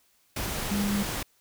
sine tone in noise, 203.1 Hz, G#3, 38 cents flat, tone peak -25 dBFS, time 0.71-1.03 s, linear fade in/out 5 ms, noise pink, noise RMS -32 dBFS, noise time 0.36-1.23 s, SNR +4 dB, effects white hiss -66 dBFS RMS until 1.4 s

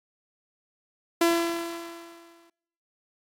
sawtooth tone with exponential decay, 337.5 Hz, E4, 41 cents sharp, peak -14 dBFS, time 1.21-2.5 s, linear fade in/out 5 ms, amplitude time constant 280 ms, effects noise-tail reverb RT60 0.9 s tail -26 dB re dry + AAC 48 kbps

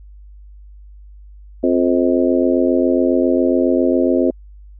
harmonic tone with a mistuned harmonic, 87.31 Hz, F2, in tune, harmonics 3 / 4 / 5 / 6 / 7, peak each -16 / -17 / -22 / -20 / -22 dBFS, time 1.63-4.31 s, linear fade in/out 10 ms, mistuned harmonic 7, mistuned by +51 cents, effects added 50 Hz sine -37 dBFS peak until 4.79 s

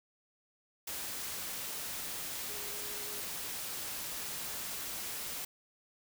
sine tone in noise, 414.4 Hz, G#4, 4 cents flat, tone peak -51 dBFS, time 2.49-3.21 s, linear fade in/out 5 ms, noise white, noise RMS -40 dBFS, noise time 0.87-5.45 s, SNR -14 dB, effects none

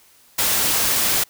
white noise, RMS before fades -19 dBFS, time 0.38-1.24 s, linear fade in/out 10 ms, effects white hiss -53 dBFS RMS until 1.29 s

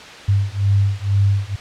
sine beating tone pair, 98.6 / 100.7 Hz, G2 / G2, +11 / +47 cents, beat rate 2.1 Hz, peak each -17 dBFS, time 0.28-1.56 s, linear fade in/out 10 ms, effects white hiss -36 dBFS RMS until 1.6 s + low-pass 4000 Hz 12 dB/octave

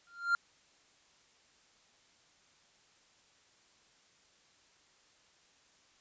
triangle tone with exponential growth, 1391 Hz, F6, 7 cents flat, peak -21 dBFS, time 0.07-0.35 s, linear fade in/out 1 ms, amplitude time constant 60 ms, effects white hiss -66 dBFS RMS until 6 s + resampled to 16000 Hz

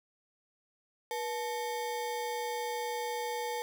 square ring-modulated tone, 675 Hz, E5, 41 cents sharp, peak -31 dBFS, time 1.11-3.62 s, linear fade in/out 0 ms, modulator 193 Hz, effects 10-bit

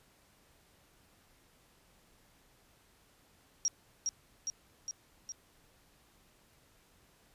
sine tone with echo, 5650 Hz, F8, 19 cents sharp, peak -27 dBFS, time 3.65-3.68 s, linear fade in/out 0 ms, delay 410 ms, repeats 4, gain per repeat -3 dB, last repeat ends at 5.32 s, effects pink hiss -66 dBFS RMS until 7.34 s + resampled to 32000 Hz

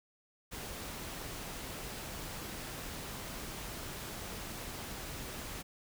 pink noise, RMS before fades -43 dBFS, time 0.51-5.63 s, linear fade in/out 20 ms, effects none

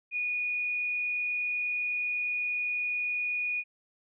sine tone with frequency modulation, 2458 Hz, D#7, 22 cents flat, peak -28 dBFS, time 0.11-3.64 s, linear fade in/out 50 ms, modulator 48.4 Hz, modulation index 0.35, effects none

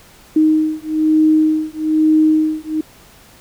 sine beating tone pair, 311.1 / 312.2 Hz, D#4 / D#4, 0 / +6 cents, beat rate 1.1 Hz, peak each -14 dBFS, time 0.36-2.81 s, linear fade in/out 5 ms, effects pink hiss -45 dBFS RMS until 3.4 s

